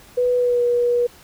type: tone with pitch glide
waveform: sine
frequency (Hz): 493.9 to 482.6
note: B4 to B4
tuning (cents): 0 to -40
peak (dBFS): -15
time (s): 0.17-1.07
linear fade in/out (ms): 10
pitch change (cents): -40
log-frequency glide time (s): 0.37-0.62
effects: pink hiss -47 dBFS RMS until 1.23 s